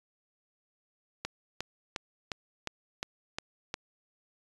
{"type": "click train", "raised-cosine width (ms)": 0.2, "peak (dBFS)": -16, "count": 8, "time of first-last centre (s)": [1.25, 3.741], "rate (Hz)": 2.81, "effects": ["resampled to 24000 Hz"]}